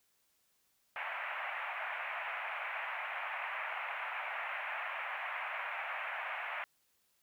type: band-pass noise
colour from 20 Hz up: white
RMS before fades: -40 dBFS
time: 0.96-6.64 s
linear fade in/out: 0 ms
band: 630 to 2500 Hz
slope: 48 dB/octave
effects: white hiss -75 dBFS RMS until 7.22 s